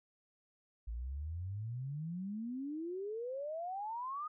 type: exponential sweep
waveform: sine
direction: up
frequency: 54 to 1257 Hz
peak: -38 dBFS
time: 0.87-4.28 s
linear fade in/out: 10 ms
effects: none